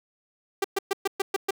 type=tone bursts; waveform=sawtooth; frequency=392 Hz; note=G4; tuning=in tune; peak=-18 dBFS; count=7; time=0.62-1.508 s; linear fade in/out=5 ms; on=24 ms; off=120 ms; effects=none